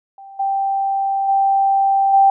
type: tone with level steps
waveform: sine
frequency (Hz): 784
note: G5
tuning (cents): 0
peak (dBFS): -35 / -16 / -12 / -8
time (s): 0.18-2.3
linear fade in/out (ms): 2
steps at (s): 0.39 / 1.28 / 2.13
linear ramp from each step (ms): 10
effects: none